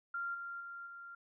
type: tone with level steps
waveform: sine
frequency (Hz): 1388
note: F6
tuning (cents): -11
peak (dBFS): -36 / -41 / -44 / -47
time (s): 0.14-1.15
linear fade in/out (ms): 5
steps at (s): 0.34 / 0.6 / 0.86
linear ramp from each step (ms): 10
effects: none